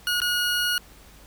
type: tone with dropouts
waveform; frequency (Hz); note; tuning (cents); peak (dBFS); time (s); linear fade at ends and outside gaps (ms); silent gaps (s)
20% pulse; 1446; F#6; -40; -17; 0.07-0.78; 1; 0.203-0.217
effects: added 50 Hz sine -51 dBFS peak until 1.26 s + pink hiss -51 dBFS RMS until 1.26 s